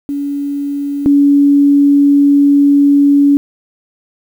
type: tone pair in turn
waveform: sine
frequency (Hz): 284 / 284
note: C#4 / C#4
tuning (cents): +42 / +42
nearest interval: unison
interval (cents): 0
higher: neither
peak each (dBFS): -15 / -5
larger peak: second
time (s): 0.09-1.06 / 1.06-3.37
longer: second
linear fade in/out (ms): 0
effects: 7-bit